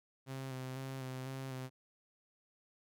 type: tone with vibrato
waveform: sawtooth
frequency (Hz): 131.5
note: C3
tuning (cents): +9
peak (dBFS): -37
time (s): 0.26-1.7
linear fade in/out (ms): 50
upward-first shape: square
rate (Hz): 2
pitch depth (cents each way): 24
effects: none